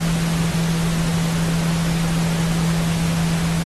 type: tone in noise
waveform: sine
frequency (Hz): 165.8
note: E3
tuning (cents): +10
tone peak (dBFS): -18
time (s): 0-3.64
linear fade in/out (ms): 20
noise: pink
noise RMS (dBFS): -27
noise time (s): 0-3.64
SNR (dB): +6
effects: low-pass 12000 Hz 12 dB/octave + AAC 32 kbps